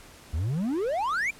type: exponential sweep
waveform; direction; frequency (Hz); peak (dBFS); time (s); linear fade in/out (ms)
triangle; up; 69.3 to 2453; -23; 0.33-1.31; 10
effects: pink hiss -50 dBFS RMS until 1.39 s + low-pass 12000 Hz 12 dB/octave